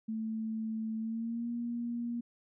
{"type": "tone with pitch glide", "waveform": "sine", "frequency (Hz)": [221, 236.9], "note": ["A3", "A#3"], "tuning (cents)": [8, 28], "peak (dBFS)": -33, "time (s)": [0.08, 2.21], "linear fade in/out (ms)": 10, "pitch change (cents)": 120, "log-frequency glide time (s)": [0.98, 1.49], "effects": []}